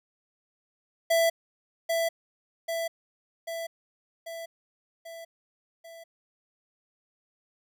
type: tone with echo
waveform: square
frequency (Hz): 664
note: E5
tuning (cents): +12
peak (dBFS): -21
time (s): 1.1-1.3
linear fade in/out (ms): 10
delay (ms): 790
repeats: 6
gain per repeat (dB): -4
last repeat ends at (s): 6.04
effects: none